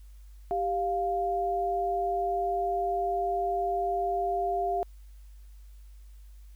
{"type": "tone pair together", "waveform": "sine", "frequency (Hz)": [392.9, 700], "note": ["G4", "F5"], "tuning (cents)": [4, 4], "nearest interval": "minor seventh", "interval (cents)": 1000, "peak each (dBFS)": [-31, -27], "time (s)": [0.51, 4.83], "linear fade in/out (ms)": 0, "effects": ["added 50 Hz sine -46 dBFS peak until 6.55 s", "white hiss -67 dBFS RMS until 6.55 s"]}